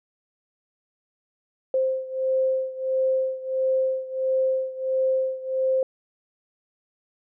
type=beating tone pair; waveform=sine; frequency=523.3 / 524.8 Hz; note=C5 / C5; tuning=0 / +5 cents; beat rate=1.5 Hz; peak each=-23 / -26 dBFS; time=1.74-5.83 s; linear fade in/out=2 ms; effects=none